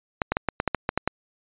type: clicks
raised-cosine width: 0.5 ms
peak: -7 dBFS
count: 10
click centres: 0.218 / 0.32 / 0.369 / 0.487 / 0.601 / 0.677 / 0.747 / 0.891 / 0.976 / 1.076 s
effects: resampled to 8000 Hz